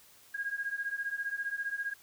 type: beating tone pair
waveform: sine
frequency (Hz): 1623 / 1638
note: G#6 / G#6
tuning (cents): -40 / -24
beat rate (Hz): 15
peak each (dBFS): -37 / -35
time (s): 0.34-1.94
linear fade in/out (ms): 10
effects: white hiss -59 dBFS RMS until 2.02 s